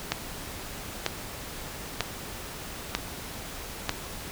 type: click train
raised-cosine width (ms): 0.2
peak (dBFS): -7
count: 5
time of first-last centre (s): 0.12-3.894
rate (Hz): 1.06
effects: pink hiss -39 dBFS RMS until 4.31 s